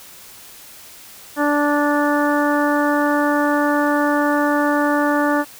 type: harmonic tone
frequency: 292.2 Hz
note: D4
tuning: 9 cents flat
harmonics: 1 / 2 / 3 / 4 / 5 / 6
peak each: -18 / -21 / -23 / -24 / -25 / -26 dBFS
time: 1.36-5.45 s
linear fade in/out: 50 ms
effects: white hiss -41 dBFS RMS until 5.59 s